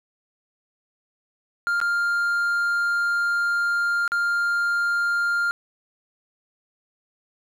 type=tone with dropouts; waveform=triangle; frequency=1400 Hz; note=F6; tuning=4 cents sharp; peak=-18 dBFS; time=1.67-5.51 s; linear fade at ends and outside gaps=0 ms; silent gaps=1.802-1.814 / 4.078-4.119 s; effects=none